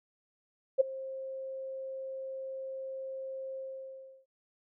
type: tone with ADSR envelope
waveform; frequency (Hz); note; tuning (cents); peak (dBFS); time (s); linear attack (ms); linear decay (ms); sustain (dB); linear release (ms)
sine; 531; C5; +25; -17; 0.78-4.26; 25; 12; -20; 690
effects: none